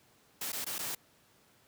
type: noise with dropouts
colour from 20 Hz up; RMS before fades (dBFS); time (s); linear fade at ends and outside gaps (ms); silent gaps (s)
white; -37; 0.41-0.95; 5; 0.521-0.529 / 0.646-0.664 / 0.783-0.79
effects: pink hiss -65 dBFS RMS until 1.67 s + high-pass 100 Hz 12 dB/octave